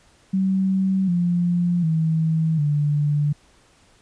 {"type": "tone with pitch steps", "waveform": "sine", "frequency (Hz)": [190.7, 174.87, 160.36, 147.05], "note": ["G3", "F3", "E3", "D3"], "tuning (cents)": [-47, 3, -47, 3], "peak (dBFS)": -17, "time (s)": [0.33, 3.33], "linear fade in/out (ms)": 10, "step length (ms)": 750, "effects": ["pink hiss -56 dBFS RMS until 4.01 s", "resampled to 22050 Hz"]}